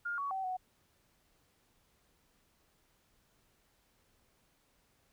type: tone with pitch steps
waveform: sine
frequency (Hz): 1413 / 1123 / 766 / 741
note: F6 / C#6 / G5 / F#5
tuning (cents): +20 / +22 / -40 / +2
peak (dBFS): -34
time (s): 0.05-0.57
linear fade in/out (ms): 10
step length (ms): 130
effects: pink hiss -72 dBFS RMS until 5.12 s